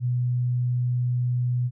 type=tone; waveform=sine; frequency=123.47 Hz; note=B2; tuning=in tune; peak=-21 dBFS; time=0-1.71 s; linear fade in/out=50 ms; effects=none